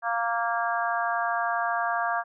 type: harmonic tone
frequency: 232.4 Hz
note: A#3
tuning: 5 cents flat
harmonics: 3 / 4 / 5 / 6 / 7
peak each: -28 / -32 / -30 / -34 / -31 dBFS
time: 0.02-2.24 s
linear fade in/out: 50 ms
effects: none